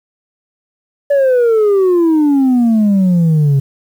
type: exponential sweep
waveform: sine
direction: down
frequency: 578 to 134.9 Hz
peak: -5 dBFS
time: 1.1-3.6 s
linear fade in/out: 10 ms
effects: tanh soft clip ceiling -7 dBFS + 7-bit